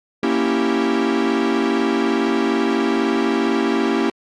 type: chord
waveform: 45% pulse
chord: A# diminished seventh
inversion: none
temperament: equal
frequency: 233.1 / 277.2 / 329.6 / 392 Hz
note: A#3 / C#4 / E4 / G4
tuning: 0 / 0 / 0 / 0 cents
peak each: -22 dBFS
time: 0.23-4.1 s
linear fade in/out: 2 ms
effects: low-pass 4000 Hz 12 dB/octave + Opus 48 kbps